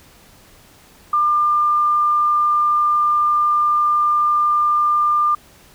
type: tone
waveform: sine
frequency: 1198 Hz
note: D6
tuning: 34 cents sharp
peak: -13 dBFS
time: 1.13-5.35 s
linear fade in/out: 5 ms
effects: pink hiss -48 dBFS RMS until 5.74 s